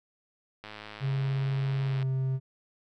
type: click train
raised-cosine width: 0.3 ms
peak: -26 dBFS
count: 148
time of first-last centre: 0.64-2.027 s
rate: 106 Hz
type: tone with pitch glide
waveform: triangle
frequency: 135.3 to 131.98 Hz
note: C#3 to C3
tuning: -42 to +15 cents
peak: -24 dBFS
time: 1-2.4 s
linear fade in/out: 50 ms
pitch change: -43 cents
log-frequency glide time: 1.85-2.06 s
effects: none